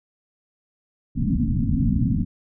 white low-pass noise, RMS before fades -21 dBFS, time 1.15-2.25 s, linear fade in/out 20 ms, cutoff 270 Hz, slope 96 dB/octave, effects none

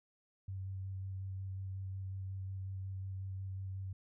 sine tone with vibrato, 95.6 Hz, G2, 43 cents flat, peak -39 dBFS, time 0.48-3.93 s, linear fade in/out 5 ms, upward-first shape square, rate 5.5 Hz, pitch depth 11 cents each way, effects none

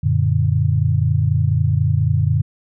sine chord, Gb augmented, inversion none, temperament equal, 92.5 / 116.54 / 146.83 Hz, Gb2 / Bb2 / D3, 0 / 0 / 0 cents, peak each -18 dBFS, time 0.03-2.42 s, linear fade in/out 10 ms, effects none

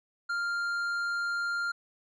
sine tone with tanh clipping, 1396.9 Hz, F6, in tune, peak -30 dBFS, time 0.29-1.72 s, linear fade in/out 10 ms, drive 8 dB, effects none

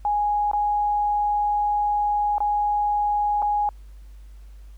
sine tone with dropouts, 829 Hz, G#5, 3 cents flat, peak -19 dBFS, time 0.05-3.69 s, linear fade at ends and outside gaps 1 ms, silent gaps 0.514-0.533 / 2.382-2.404 / 3.42-3.425 s, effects added 50 Hz sine -40 dBFS peak until 4.77 s + pink hiss -62 dBFS RMS until 4.77 s

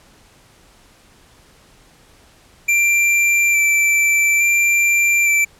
square tone with vibrato, 2349 Hz, D7, in tune, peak -13 dBFS, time 2.68-5.45 s, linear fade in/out 10 ms, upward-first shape square, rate 0.58 Hz, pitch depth 11 cents each way, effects pink hiss -50 dBFS RMS until 5.59 s + low-pass 11000 Hz 12 dB/octave

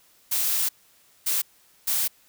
blue noise bursts at uneven times, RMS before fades -24 dBFS, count 3, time 0.31-0.69 / 1.26-1.42 / 1.87-2.08 s, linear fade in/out 10 ms, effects white hiss -59 dBFS RMS until 2.28 s

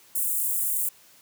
white high-pass noise, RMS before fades -26 dBFS, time 0.15-0.89 s, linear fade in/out 5 ms, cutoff 7900 Hz, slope 48 dB/octave, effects white hiss -55 dBFS RMS until 1.21 s + high-pass 80 Hz 12 dB/octave

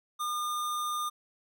square tone, 1211 Hz, D#6, 47 cents flat, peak -31 dBFS, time 0.19-1.1 s, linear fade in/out 20 ms, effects none

